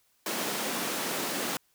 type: high-pass noise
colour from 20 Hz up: pink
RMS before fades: -32 dBFS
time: 0.26-1.57 s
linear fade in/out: 2 ms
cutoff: 200 Hz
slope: 24 dB/octave
effects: white hiss -69 dBFS RMS until 1.74 s